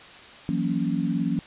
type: chord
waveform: sine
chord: F# dominant seventh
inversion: third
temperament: equal with one note detuned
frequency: 167.11 / 185 / 233.1 / 277.2 Hz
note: E3 / F#3 / A#3 / C#4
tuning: +24 / 0 / 0 / 0 cents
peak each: -28 dBFS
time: 0.49-1.39 s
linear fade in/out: 0 ms
effects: white hiss -45 dBFS RMS until 1.46 s + resampled to 8000 Hz